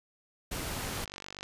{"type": "noise", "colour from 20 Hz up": "pink", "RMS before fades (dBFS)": -36, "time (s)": [0.51, 1.05], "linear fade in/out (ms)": 10}
{"type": "click train", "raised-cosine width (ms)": 0.2, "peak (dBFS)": -24, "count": 29, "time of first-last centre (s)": [0.85, 1.43], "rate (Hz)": 48.3}
{"effects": ["resampled to 32000 Hz"]}